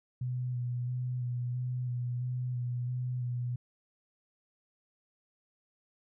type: tone with vibrato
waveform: sine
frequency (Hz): 123.9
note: B2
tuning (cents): +6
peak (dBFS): -31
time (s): 0.21-3.56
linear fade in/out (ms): 5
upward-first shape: square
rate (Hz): 1.5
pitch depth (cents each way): 19
effects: none